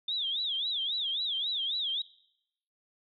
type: tone with vibrato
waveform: sine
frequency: 3520 Hz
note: A7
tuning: in tune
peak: -29 dBFS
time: 0.08-2.02 s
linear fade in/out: 5 ms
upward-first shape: sine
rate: 3.7 Hz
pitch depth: 200 cents each way
effects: noise-tail reverb RT60 0.8 s tail -21 dB re dry